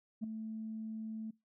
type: tone with ADSR envelope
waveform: sine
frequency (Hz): 220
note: A3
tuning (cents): 0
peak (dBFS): -30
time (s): 0.21-1.31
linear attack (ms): 29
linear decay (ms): 6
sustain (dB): -9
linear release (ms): 9
effects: noise-tail reverb RT60 0.2 s tail -22 dB re dry + tanh soft clip ceiling -32 dBFS